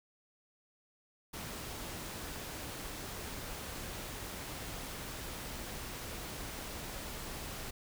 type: noise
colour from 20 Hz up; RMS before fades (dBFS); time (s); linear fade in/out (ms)
pink; -43; 1.33-7.71; 10
effects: none